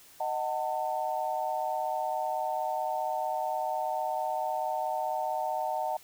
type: chord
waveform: sine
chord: D# diminished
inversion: none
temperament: just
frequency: 622.3 / 746.7 / 896 Hz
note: D#5 / F#5 / A5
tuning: 0 / +16 / +31 cents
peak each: -34 / -32 / -33 dBFS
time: 0.2-5.97 s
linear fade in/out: 5 ms
effects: white hiss -55 dBFS RMS until 6.03 s